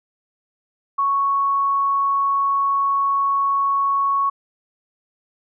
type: tone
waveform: sine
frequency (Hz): 1108.7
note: C#6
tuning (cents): 0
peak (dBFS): -16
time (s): 0.98-4.3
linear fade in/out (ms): 10
effects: none